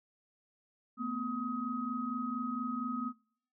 sine tone cluster, 227.4 / 251.7 / 1262 Hz, A#3 / B3 / D#6, -43 / +33 / +24 cents, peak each -38 / -37 / -38 dBFS, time 0.97-3.13 s, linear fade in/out 50 ms, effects noise-tail reverb RT60 0.6 s tail -23 dB re dry

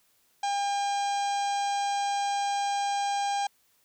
harmonic tone, 804 Hz, G5, 44 cents sharp, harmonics 1 / 2 / 3 / 4 / 5 / 6 / 7 / 8 / 9 / 10, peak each -26 / -41 / -42 / -41 / -44 / -47 / -44 / -45 / -52 / -47 dBFS, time 0.43-3.47 s, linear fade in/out 5 ms, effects white hiss -67 dBFS RMS until 3.84 s

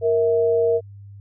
sine tone pair together, 466.2 / 649.5 Hz, A#4 / E5, 0 / -26 cents, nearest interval tritone, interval 574 cents, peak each -16 / -23 dBFS, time 0.01-0.81 s, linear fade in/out 50 ms, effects added 100 Hz sine -38 dBFS peak until 1.2 s

